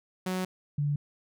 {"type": "tone pair in turn", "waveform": ["sawtooth", "sine"], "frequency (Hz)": [185, 145.36], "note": ["F#3", "D3"], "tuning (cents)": [0, -17], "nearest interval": "major third", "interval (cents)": 417, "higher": "first", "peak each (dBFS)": -25, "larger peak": "neither", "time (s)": [[0.26, 0.45], [0.78, 0.96]], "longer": "first", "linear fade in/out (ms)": 5, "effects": []}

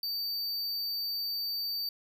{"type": "tone", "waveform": "square", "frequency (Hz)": 4609, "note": "D8", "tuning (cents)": -33, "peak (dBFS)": -32, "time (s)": [0.03, 1.89], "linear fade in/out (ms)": 2, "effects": []}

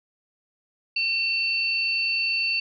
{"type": "tone pair together", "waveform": "sine", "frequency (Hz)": [2700, 4529], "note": ["E7", "C#8"], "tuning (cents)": [41, 36], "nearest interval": "major sixth", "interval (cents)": 895, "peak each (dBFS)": [-23, -27], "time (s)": [0.96, 2.6], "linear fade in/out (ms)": 5, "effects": []}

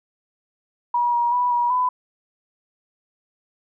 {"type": "tone with pitch steps", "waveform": "sine", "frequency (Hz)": [962, 952, 982, 961, 1001], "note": ["B5", "A#5", "B5", "B5", "B5"], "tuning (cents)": [-46, 36, -10, -48, 23], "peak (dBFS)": -17, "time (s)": [0.94, 1.89], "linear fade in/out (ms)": 5, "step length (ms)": 190, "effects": []}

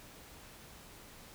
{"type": "silence", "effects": ["pink hiss -54 dBFS RMS until 1.34 s"]}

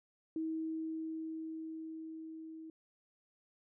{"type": "tone with level ramp", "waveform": "sine", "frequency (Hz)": 320.1, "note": "D#4", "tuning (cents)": 49, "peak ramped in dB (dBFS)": [-34, -46], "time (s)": [0.36, 2.7], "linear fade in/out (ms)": 2, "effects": []}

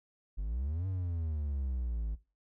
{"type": "exponential two-way sweep", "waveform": "triangle", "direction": "up then down", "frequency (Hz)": [45.82, 96.4, 52.2], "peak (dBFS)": -30, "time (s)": [0.37, 2.16], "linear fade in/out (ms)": 20, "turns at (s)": 0.87, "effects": ["noise-tail reverb RT60 0.3 s tail -19 dB re dry"]}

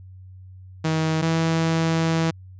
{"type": "tone pair in turn", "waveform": "sawtooth", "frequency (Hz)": [159.1, 163.2], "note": ["D#3", "E3"], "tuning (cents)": [39, -17], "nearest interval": "unison", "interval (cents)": 44, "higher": "second", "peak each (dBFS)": [-16, -15], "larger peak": "second", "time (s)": [[0.84, 1.22], [1.22, 2.31]], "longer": "second", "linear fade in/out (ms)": 10, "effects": ["added 93 Hz sine -40 dBFS peak until 2.59 s", "resampled to 16000 Hz"]}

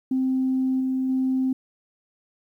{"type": "tone with level steps", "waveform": "sine", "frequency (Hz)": 260.9, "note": "C4", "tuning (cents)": -5, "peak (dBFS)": [-19, -21, -19], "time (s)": [0.11, 1.53], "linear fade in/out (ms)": 5, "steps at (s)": [0.8, 1.09], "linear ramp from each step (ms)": 5, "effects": ["tanh soft clip ceiling -15 dBFS", "10-bit"]}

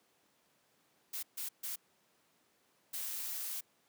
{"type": "noise bursts at uneven times", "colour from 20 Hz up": "blue", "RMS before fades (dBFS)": -40, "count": 4, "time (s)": [[1.13, 1.23], [1.37, 1.49], [1.63, 1.76], [2.93, 3.61]], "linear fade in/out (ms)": 10, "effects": ["pink hiss -72 dBFS RMS until 3.88 s", "high-pass 200 Hz 12 dB/octave"]}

